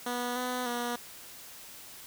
10% pulse tone with pitch steps, 244.3 / 250 / 240.7 Hz, B3 / B3 / B3, -19 / +21 / -44 cents, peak -23 dBFS, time 0.06-0.96 s, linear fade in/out 5 ms, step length 300 ms, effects white hiss -48 dBFS RMS until 2.06 s

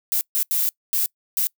violet noise bursts at uneven times, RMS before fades -21 dBFS, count 5, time 0.12-0.21 / 0.35-0.43 / 0.51-0.69 / 0.93-1.06 / 1.37-1.47 s, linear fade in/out 0 ms, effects noise-tail reverb RT60 0.1 s tail -25 dB re dry

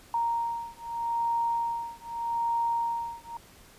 sine beating tone pair, 931 / 931.81 Hz, A#5 / A#5, -2 / -1 cents, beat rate 0.81 Hz, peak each -30 dBFS, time 0.14-3.37 s, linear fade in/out 2 ms, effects pink hiss -54 dBFS RMS until 3.78 s + resampled to 32000 Hz

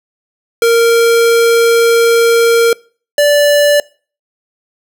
square tone pair in turn, 463.9 / 583.3 Hz, A#4 / D5, -8 / -12 cents, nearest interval major third, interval 396 cents, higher second, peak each -7 dBFS, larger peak neither, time 0.62-2.73 / 3.18-3.8 s, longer first, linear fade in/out 2 ms, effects noise-tail reverb RT60 0.4 s tail -24 dB re dry

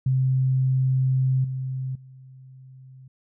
sine tone with level steps, 130.81 Hz, C3, in tune, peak -18 / -26 / -43 dBFS, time 0.06-3.08 s, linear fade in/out 5 ms, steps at 1.44 / 1.95 s, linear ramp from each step 5 ms, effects none

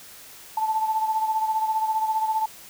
sine beating tone pair, 875 / 890 Hz, A5 / A5, -10 / +20 cents, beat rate 15 Hz, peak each -22 / -29 dBFS, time 0.57-2.46 s, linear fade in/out 5 ms, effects white hiss -45 dBFS RMS until 2.69 s

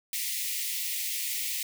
white high-pass noise, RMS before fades -32 dBFS, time 0.13-1.63 s, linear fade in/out 2 ms, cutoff 1900 Hz, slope 96 dB/octave, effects none

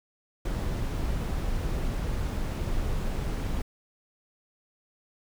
brown noise, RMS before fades -29 dBFS, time 0.45-3.62 s, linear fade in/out 5 ms, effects none

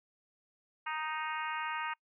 harmonic tone, 311.1 Hz, D#4, in tune, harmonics 3 / 4 / 5 / 6 / 7 / 8 / 9, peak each -38 / -40 / -42 / -44 / -45 / -46 / -47 dBFS, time 0.86-1.94 s, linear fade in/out 10 ms, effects noise-tail reverb RT60 0.1 s tail -26 dB re dry

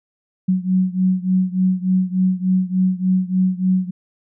sine beating tone pair, 184.3 / 187.7 Hz, F#3 / F#3, -7 / +25 cents, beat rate 3.4 Hz, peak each -17 / -19 dBFS, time 0.48-3.91 s, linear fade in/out 10 ms, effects none

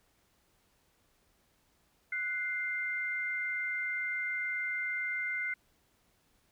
sine tone pair together, 1480 / 2093 Hz, F#6 / C7, 0 / 0 cents, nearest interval tritone, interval 600 cents, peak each -37 / -33 dBFS, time 2.12-5.54 s, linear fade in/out 5 ms, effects pink hiss -71 dBFS RMS until 6.51 s

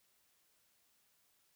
silence, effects white hiss -74 dBFS RMS until 1.55 s

